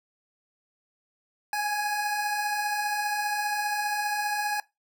25% pulse beating tone pair, 819 / 834 Hz, G#5 / G#5, -24 / +7 cents, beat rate 15 Hz, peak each -32 / -23 dBFS, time 1.53-4.6 s, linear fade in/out 2 ms, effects noise-tail reverb RT60 0.2 s tail -20 dB re dry

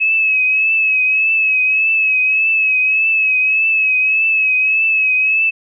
sine tone with vibrato, 2576 Hz, E7, 41 cents flat, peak -11 dBFS, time 0-5.51 s, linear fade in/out 20 ms, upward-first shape triangle, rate 1.7 Hz, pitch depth 50 cents each way, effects none

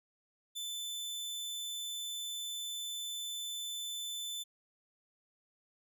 sawtooth tone, 3520 Hz, A7, in tune, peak -35 dBFS, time 0.55-4.44 s, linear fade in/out 20 ms, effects none

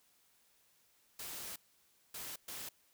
white noise bursts at uneven times, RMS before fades -45 dBFS, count 3, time 1.19-1.56 / 2.14-2.36 / 2.48-2.69 s, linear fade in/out 5 ms, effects white hiss -71 dBFS RMS until 2.93 s

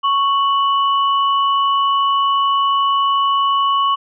sine tone pair together, 1108.7 / 2960 Hz, C#6 / F#7, 0 / 0 cents, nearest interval octave + perfect fourth, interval 1700 cents, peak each -13 / -23 dBFS, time 0.03-3.96 s, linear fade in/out 20 ms, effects none

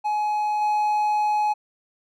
triangle tone with level steps, 843 Hz, G#5, 26 cents sharp, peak -19 / -17 dBFS, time 0.04-1.54 s, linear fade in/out 20 ms, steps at 0.61 s, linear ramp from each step 10 ms, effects none

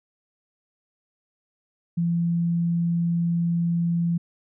sine tone, 170 Hz, F3, 46 cents flat, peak -20 dBFS, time 1.97-4.18 s, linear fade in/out 10 ms, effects none

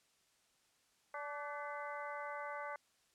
harmonic tone with a mistuned harmonic, 290 Hz, D4, 22 cents flat, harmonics 2 / 3 / 4 / 5 / 6 / 7, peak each -47 / -47 / -47 / -49 / -59 / -51 dBFS, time 1.14-2.76 s, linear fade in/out 2 ms, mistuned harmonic 5, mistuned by +65 cents, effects white hiss -74 dBFS RMS until 3.14 s + low-pass 9000 Hz 12 dB/octave

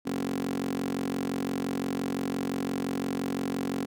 15% pulse tone with high-pass filter, 45.81 Hz, F#1, 17 cents flat, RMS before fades -31 dBFS, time 0.05-3.86 s, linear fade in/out 20 ms, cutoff 270 Hz, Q 9.1, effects none

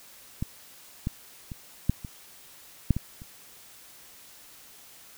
clicks, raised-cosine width 5 ms, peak -16 / -15 / -24 / -9 / -24 / -7 / -16 / -30 dBFS, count 8, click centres 0.425 / 1.071 / 1.518 / 1.896 / 2.048 / 2.907 / 2.966 / 3.219 s, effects white hiss -51 dBFS RMS until 5.17 s

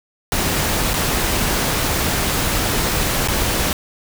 pink noise with dropouts, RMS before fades -19 dBFS, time 0.32-3.73 s, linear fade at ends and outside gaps 1 ms, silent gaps 0.934-0.939 / 3.276-3.284 s, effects none

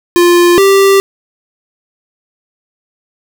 square tone pair in turn, 349.2 / 392 Hz, F4 / G4, 0 / 0 cents, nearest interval major second, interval 200 cents, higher second, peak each -5 dBFS, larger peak neither, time 0.16-0.58 / 0.58-1 s, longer neither, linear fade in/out 0 ms, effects none

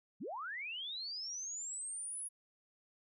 sine linear sweep, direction up, 135 to 10540 Hz, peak -40 dBFS, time 0.2-2.29 s, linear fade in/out 20 ms, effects none

